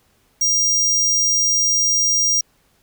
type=tone; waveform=square; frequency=5700 Hz; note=F8; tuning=34 cents sharp; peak=-15 dBFS; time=0.41-2.41 s; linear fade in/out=5 ms; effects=pink hiss -60 dBFS RMS until 2.82 s